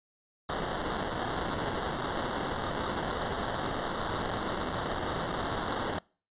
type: noise with sample-and-hold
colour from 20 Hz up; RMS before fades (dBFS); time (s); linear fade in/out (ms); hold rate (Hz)
violet; -33; 0.49-5.99; 5; 2450
effects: noise-tail reverb RT60 0.4 s tail -25 dB re dry + resampled to 8000 Hz